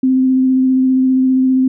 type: tone with vibrato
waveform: sine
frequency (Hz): 260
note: C4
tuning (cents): -11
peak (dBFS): -9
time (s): 0.03-1.68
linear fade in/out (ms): 5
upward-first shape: square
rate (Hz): 15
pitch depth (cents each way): 10
effects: none